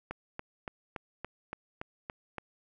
click train, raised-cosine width 0.5 ms, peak -22 dBFS, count 9, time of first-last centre 0.11-2.383 s, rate 3.52 Hz, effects none

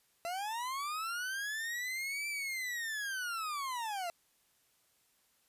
40% pulse linear two-way sweep, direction up then down, 667 to 2349 to 667 Hz, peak -35 dBFS, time 0.25-4.1 s, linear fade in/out 0 ms, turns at 2.28 s, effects white hiss -72 dBFS RMS until 5.48 s + resampled to 32000 Hz

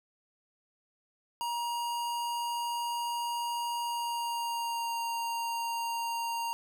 square tone with pitch glide, 947 to 931.3 Hz, A#5 to A#5, +27 to -2 cents, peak -32 dBFS, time 1.41-6.53 s, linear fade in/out 0 ms, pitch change -29 cents, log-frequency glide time 3.8-4.97 s, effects none

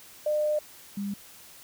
sine tone pair in turn, 603 / 200.8 Hz, D5 / G3, +46 / +42 cents, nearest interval octave + perfect fifth, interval 1904 cents, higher first, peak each -23 / -29 dBFS, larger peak first, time 0.26-0.59 / 0.97-1.14 s, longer first, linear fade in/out 5 ms, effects white hiss -50 dBFS RMS until 1.63 s

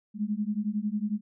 sine beating tone pair, 204.3 / 215.3 Hz, G#3 / A3, -28 / -37 cents, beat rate 11 Hz, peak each -30 dBFS, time 0.14-1.21 s, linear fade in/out 50 ms, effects none

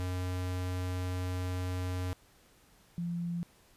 square / sine tone pair in turn, 91.1 / 171.97 Hz, F#2 / F3, -26 / -26 cents, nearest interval major seventh, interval 1100 cents, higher second, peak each -33 / -32 dBFS, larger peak second, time 0-2.13 / 2.98-3.43 s, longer first, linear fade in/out 0 ms, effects pink hiss -63 dBFS RMS until 3.76 s + resampled to 32000 Hz

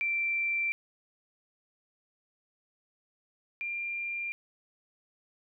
sine tone pair in turn, 2349 / 2387 Hz, D7 / D7, 0 / +28 cents, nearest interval unison, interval 28 cents, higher second, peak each -27 / -32 dBFS, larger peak first, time 0.01-0.72 / 3.61-4.32 s, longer neither, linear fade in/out 0 ms, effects none

